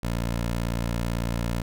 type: tone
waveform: 15% pulse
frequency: 58 Hz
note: A#1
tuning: 8 cents flat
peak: -19 dBFS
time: 0.03-1.62 s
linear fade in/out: 5 ms
effects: none